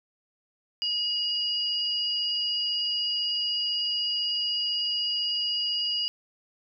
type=tone pair together; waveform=sine; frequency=2884 / 4850 Hz; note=F#7 / D#8; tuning=-45 / -45 cents; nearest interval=major sixth; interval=900 cents; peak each=-28 dBFS; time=0.82-6.08 s; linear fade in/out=0 ms; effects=none